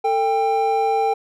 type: tone pair together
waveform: triangle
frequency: 446.7 / 794 Hz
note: A4 / G5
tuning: +26 / +22 cents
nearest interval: minor seventh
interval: 996 cents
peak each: -19 / -16 dBFS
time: 0.04-1.14 s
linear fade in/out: 10 ms
effects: none